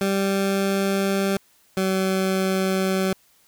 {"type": "tone pair in turn", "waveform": "20% pulse", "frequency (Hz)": [195.7, 189.8], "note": ["G3", "F#3"], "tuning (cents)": [-3, 44], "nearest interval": "minor second", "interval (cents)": 53, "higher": "first", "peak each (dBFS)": -15, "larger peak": "neither", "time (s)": [[0.01, 1.37], [1.77, 3.13]], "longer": "neither", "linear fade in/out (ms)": 2, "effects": ["white hiss -59 dBFS RMS until 3.47 s"]}